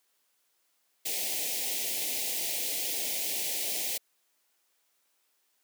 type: band-stop noise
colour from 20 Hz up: white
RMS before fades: -32 dBFS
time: 1.05-3.98 s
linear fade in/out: 10 ms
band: 800 to 2000 Hz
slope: 48 dB/octave
effects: white hiss -73 dBFS RMS until 5.63 s + high-pass 300 Hz 12 dB/octave